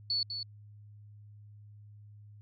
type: tone with echo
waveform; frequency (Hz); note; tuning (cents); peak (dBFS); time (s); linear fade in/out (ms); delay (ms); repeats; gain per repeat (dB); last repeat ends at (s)
sine; 4435; C#8; 0; -28; 0.1-0.23; 2; 200; 1; -7; 0.43
effects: added 104 Hz sine -50 dBFS peak until 2.41 s